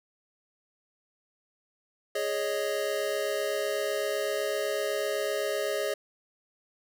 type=chord; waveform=square; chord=Ab suspended fourth; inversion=none; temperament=equal; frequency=415.3 / 554.4 / 622.3 Hz; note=Ab4 / Db5 / Eb5; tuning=0 / 0 / 0 cents; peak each=-33 dBFS; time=2.15-5.94 s; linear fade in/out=5 ms; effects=none